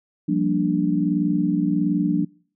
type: chord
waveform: sine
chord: G minor seventh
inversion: third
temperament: equal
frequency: 174.61 / 196 / 233.1 / 293.7 Hz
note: F3 / G3 / Bb3 / D4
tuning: 0 / 0 / 0 / 0 cents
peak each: -23 / -25 / -27 / -21 dBFS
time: 0.28-2.25 s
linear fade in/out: 10 ms
effects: noise-tail reverb RT60 0.5 s tail -25 dB re dry